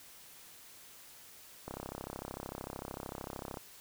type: click train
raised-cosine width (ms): 1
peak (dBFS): -26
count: 64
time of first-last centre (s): 1.68-3.572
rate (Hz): 33.3
effects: white hiss -55 dBFS RMS until 3.8 s